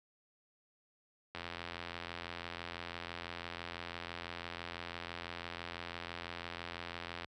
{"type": "click train", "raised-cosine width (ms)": 0.3, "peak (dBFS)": -25, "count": 508, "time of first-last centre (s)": [1.35, 7.245], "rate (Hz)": 86, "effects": ["high-pass 60 Hz 12 dB/octave"]}